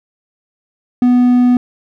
triangle tone, 246.9 Hz, B3, in tune, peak -5 dBFS, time 1.02-1.57 s, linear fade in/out 2 ms, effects none

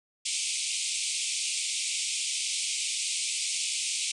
white band-pass noise, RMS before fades -31 dBFS, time 0.25-4.12 s, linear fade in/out 10 ms, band 2200 to 9400 Hz, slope 96 dB/octave, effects none

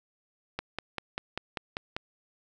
click train, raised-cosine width 0.3 ms, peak -16 dBFS, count 8, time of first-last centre 0.59-1.965 s, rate 5.09 Hz, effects none

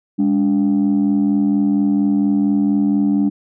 sine tone pair together, 204.1 / 288.4 Hz, G#3 / D4, -30 / -31 cents, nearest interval tritone, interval 599 cents, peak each -14 dBFS, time 0.18-3.3 s, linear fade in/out 20 ms, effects tanh soft clip ceiling -9 dBFS

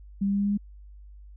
sine tone with pitch steps, 197.7 / 198.96 / 200.2 / 201.5 / 202.8 / 204.1 Hz, G3 / G3 / G3 / G3 / G#3 / G#3, +15 / +26 / +37 / +48 / -41 / -30 cents, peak -22 dBFS, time 0.21-0.576 s, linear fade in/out 10 ms, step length 61 ms, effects added 50 Hz sine -44 dBFS peak until 1.36 s

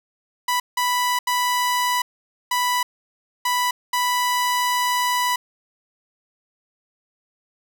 sawtooth tone bursts at uneven times, 987.8 Hz, B5, in tune, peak -15 dBFS, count 6, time 0.48-0.6 / 0.77-1.19 / 1.27-2.02 / 2.51-2.83 / 3.45-3.71 / 3.93-5.36 s, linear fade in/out 5 ms, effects none

